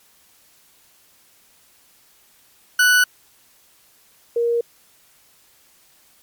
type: tone pair in turn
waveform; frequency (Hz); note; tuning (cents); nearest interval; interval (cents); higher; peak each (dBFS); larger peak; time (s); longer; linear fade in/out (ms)
40% pulse / sine; 1483 / 470.1; F#6 / A#4; +4 / +15; octave + minor sixth; 1989; first; -11 / -16; first; 2.79-3.04 / 4.36-4.61; neither; 5
effects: white hiss -55 dBFS RMS until 6.22 s + MP3 96 kbps